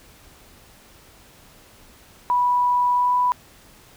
sine tone with pitch glide, 982 to 989.4 Hz, B5 to B5, -10 to +3 cents, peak -16 dBFS, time 2.3-3.32 s, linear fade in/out 0 ms, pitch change +13 cents, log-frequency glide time 2.93-3.15 s, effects pink hiss -50 dBFS RMS until 3.96 s

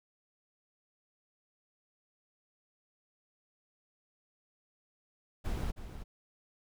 brown noise with echo, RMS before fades -34 dBFS, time 5.44-5.72 s, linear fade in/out 20 ms, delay 320 ms, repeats 1, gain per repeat -10 dB, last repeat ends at 6.04 s, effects none

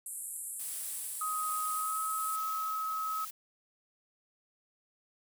white band-pass noise, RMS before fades -41 dBFS, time 0.06-2.36 s, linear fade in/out 2 ms, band 7700 to 12000 Hz, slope 96 dB/octave
blue noise with tremolo, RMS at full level -43 dBFS, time 0.59-3.31 s, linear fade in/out 10 ms, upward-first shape sine, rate 1.2 Hz, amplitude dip 35%
sine tone with pitch glide, 1259 to 1281.7 Hz, D#6 to E6, +20 to -49 cents, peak -32 dBFS, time 1.21-3.25 s, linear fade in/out 5 ms, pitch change +31 cents, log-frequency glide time 1.72-1.98 s
effects none

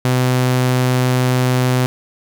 sawtooth tone, 126.9 Hz, B2, 47 cents sharp, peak -9 dBFS, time 0.05-1.86 s, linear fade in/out 0 ms, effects 8-bit

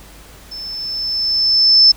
sine tone with level ramp, 5274 Hz, E8, in tune, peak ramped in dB -27 to -4 dBFS, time 0.51-1.92 s, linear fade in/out 10 ms, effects added 50 Hz sine -42 dBFS peak until 1.96 s + pink hiss -42 dBFS RMS until 1.96 s

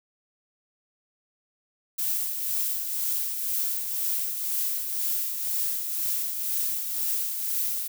violet noise with tremolo, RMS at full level -26 dBFS, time 1.98-7.88 s, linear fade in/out 10 ms, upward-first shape triangle, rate 2 Hz, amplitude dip 50%, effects none

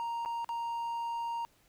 triangle tone with dropouts, 932.3 Hz, A#5, in tune, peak -31 dBFS, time 0-1.45 s, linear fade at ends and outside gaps 0 ms, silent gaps 0.25-0.259 / 0.445-0.491 s, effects pink hiss -67 dBFS RMS until 1.68 s

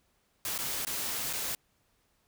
white noise with dropouts, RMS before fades -34 dBFS, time 0.45-1.55 s, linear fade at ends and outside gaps 1 ms, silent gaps 0.579-0.588 / 0.85-0.869 / 1.329-1.334 s, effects pink hiss -72 dBFS RMS until 2.27 s

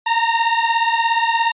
sawtooth beating tone pair, 913 / 930 Hz, A#5 / A#5, -36 / -4 cents, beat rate 17 Hz, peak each -14 dBFS, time 0.06-1.52 s, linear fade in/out 10 ms, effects resampled to 8000 Hz

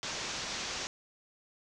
white low-pass noise, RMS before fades -38 dBFS, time 0.03-0.87 s, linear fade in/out 0 ms, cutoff 6700 Hz, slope 48 dB/octave, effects none

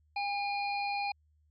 harmonic tone with a mistuned harmonic, 809 Hz, G#5, 46 cents flat, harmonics 1 / 3 / 5 / 6, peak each -32 / -36 / -42 / -50 dBFS, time 0.16-1.12 s, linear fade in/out 5 ms, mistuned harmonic 5, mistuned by +70 cents, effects added 76 Hz sine -65 dBFS peak until 1.5 s + MP3 48 kbps

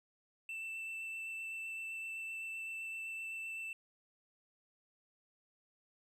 triangle tone with vibrato, 2663 Hz, E7, 17 cents sharp, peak -39 dBFS, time 0.49-3.73 s, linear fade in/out 2 ms, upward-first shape sine, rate 7.8 Hz, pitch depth 9 cents each way, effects none

